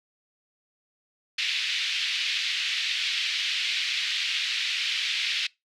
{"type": "band-pass noise", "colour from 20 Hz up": "white", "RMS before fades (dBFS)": -28, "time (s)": [1.38, 5.47], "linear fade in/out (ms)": 5, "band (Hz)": [2200, 3900], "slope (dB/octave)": 24, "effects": ["noise-tail reverb RT60 0.2 s tail -23 dB re dry"]}